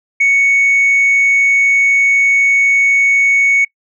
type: tone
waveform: sine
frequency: 2222 Hz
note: C#7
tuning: 4 cents sharp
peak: -6 dBFS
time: 0.2-3.65 s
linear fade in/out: 10 ms
effects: noise-tail reverb RT60 0.1 s tail -25 dB re dry + tanh soft clip ceiling -6 dBFS